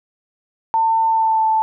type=tone with pitch glide; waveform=sine; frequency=898 to 880 Hz; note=A5 to A5; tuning=+35 to 0 cents; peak=-13 dBFS; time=0.74-1.62 s; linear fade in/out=0 ms; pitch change=-35 cents; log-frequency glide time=1.07-1.47 s; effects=none